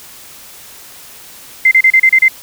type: tone bursts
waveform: sine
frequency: 2079 Hz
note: C7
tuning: 12 cents flat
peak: -4 dBFS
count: 7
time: 1.65-2.283 s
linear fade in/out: 5 ms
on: 63 ms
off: 32 ms
effects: white hiss -36 dBFS RMS until 2.42 s